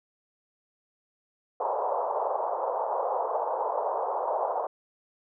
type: band-pass noise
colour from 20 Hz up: white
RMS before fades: -29 dBFS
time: 1.6-4.67 s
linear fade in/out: 5 ms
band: 460 to 990 Hz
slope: 48 dB/octave
effects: none